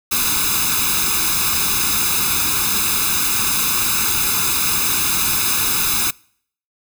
white noise with comb filter, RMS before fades -18 dBFS, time 0.11-6.11 s, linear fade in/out 10 ms, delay 0.79 ms, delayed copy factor +0.9, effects noise-tail reverb RT60 0.6 s tail -25 dB re dry

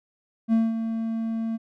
triangle tone with ADSR envelope, 225.6 Hz, A3, 44 cents sharp, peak -14 dBFS, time 0.48-1.58 s, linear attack 48 ms, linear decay 200 ms, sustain -9 dB, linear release 28 ms, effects none

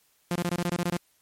sawtooth tone bursts, 174.61 Hz, F3, in tune, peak -21 dBFS, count 10, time 0.31-0.968 s, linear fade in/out 2 ms, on 46 ms, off 22 ms, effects white hiss -66 dBFS RMS until 1.21 s + MP3 64 kbps

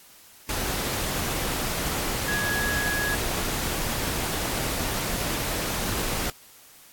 sine tone in noise, 1671 Hz, G#6, 10 cents sharp, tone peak -26 dBFS, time 2.28-3.15 s, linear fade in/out 2 ms, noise pink, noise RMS -28 dBFS, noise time 0.49-6.3 s, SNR -1 dB, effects white hiss -51 dBFS RMS until 6.92 s + AAC 64 kbps

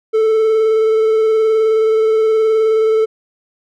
triangle tone with vibrato, 440 Hz, A4, in tune, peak -8 dBFS, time 0.13-3.06 s, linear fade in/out 20 ms, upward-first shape square, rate 19 Hz, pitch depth 14 cents each way, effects none

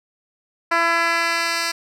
10% pulse tone with band-pass filter sweep, 335.9 Hz, E4, 33 cents sharp, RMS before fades -20 dBFS, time 0.71-1.72 s, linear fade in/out 10 ms, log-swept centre 1400 to 4700 Hz, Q 0.87, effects none

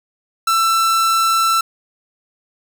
45% pulse tone, 1335 Hz, E6, 22 cents sharp, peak -13 dBFS, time 0.47-1.61 s, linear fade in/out 5 ms, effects none

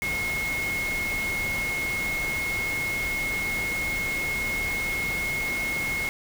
sine tone in noise, 2165 Hz, C#7, 41 cents flat, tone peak -26 dBFS, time 0.02-6.09 s, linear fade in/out 0 ms, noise pink, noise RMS -34 dBFS, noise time 0.02-6.09 s, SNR +5 dB, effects none

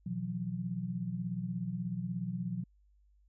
sine chord, B suspended fourth, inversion none, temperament equal with one note detuned, 123.47 / 164.81 / 181.4 Hz, B2 / E3 / F#3, 0 / 0 / -34 cents, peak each -40 / -40 / -36 dBFS, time 0.06-2.64 s, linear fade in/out 5 ms, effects added 50 Hz sine -63 dBFS peak until 3.28 s

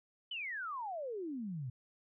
sine exponential sweep, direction down, 3083 to 118 Hz, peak -38 dBFS, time 0.31-1.7 s, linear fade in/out 5 ms, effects none

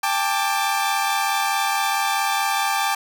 sawtooth chord, G suspended second, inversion none, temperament equal with one note detuned, 795.4 / 880 / 1174.7 Hz, G5 / A5 / D6, +25 / 0 / 0 cents, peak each -19 / -21 / -21 dBFS, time 0.03-2.95 s, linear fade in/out 5 ms, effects none

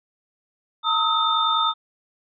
sine tone cluster, 909 / 1265 / 1315 / 3605 Hz, A#5 / D#6 / E6 / A7, -44 / +28 / -5 / +41 cents, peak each -25 / -21 / -28 / -23 dBFS, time 0.83-1.74 s, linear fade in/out 50 ms, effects none

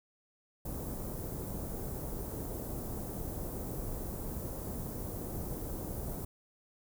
pink band-stop noise, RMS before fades -39 dBFS, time 0.65-6.25 s, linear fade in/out 5 ms, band 570 to 14000 Hz, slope 12 dB/octave, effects none

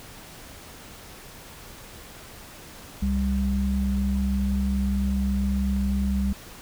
sine tone pair together, 66.5 / 197.38 Hz, C2 / G3, +29 / +12 cents, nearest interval octave + perfect fifth, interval 1883 cents, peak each -24 / -24 dBFS, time 3.02-6.33 s, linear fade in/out 5 ms, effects pink hiss -44 dBFS RMS until 6.61 s

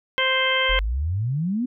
harmonic tone, 523.3 Hz, C5, in tune, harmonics 1 / 2 / 3 / 4 / 5 / 6, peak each -26 / -27 / -26 / -23 / -31 / -24 dBFS, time 0.18-0.79 s, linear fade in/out 0 ms
sine exponential sweep, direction up, 38.89 to 260 Hz, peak -21 dBFS, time 0.69-1.66 s, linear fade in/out 10 ms
effects none

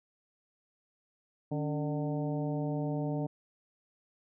harmonic tone with a mistuned harmonic, 150 Hz, D3, 37 cents sharp, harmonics 1 / 2 / 3 / 4 / 5 / 6, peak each -33 / -35 / -41 / -40 / -44 / -49 dBFS, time 1.51-3.27 s, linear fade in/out 10 ms, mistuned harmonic 2, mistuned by -81 cents, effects none

